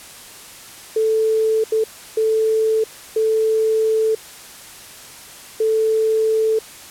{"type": "tone bursts at uneven times", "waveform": "sine", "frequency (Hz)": 440, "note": "A4", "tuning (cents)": 0, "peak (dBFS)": -14, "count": 5, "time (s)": [[0.96, 1.64], [1.72, 1.84], [2.17, 2.84], [3.16, 4.15], [5.6, 6.59]], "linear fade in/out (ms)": 5, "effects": ["white hiss -39 dBFS RMS until 6.9 s", "low-pass 12000 Hz 12 dB/octave"]}